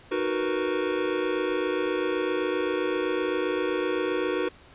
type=chord; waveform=square; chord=B major seventh; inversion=first; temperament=equal; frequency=311.1 / 370 / 466.2 / 493.9 Hz; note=D#4 / F#4 / A#4 / B4; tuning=0 / 0 / 0 / 0 cents; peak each=-32 / -29 / -32 / -32 dBFS; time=0.11-4.49 s; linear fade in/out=10 ms; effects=pink hiss -52 dBFS RMS until 4.74 s + resampled to 8000 Hz